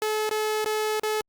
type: tone with dropouts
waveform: sawtooth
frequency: 430 Hz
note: A4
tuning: 40 cents flat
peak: -20 dBFS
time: 0.02-1.21 s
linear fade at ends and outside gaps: 1 ms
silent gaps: 0.292-0.311 / 0.645-0.659 / 0.997-1.033 s
effects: Opus 48 kbps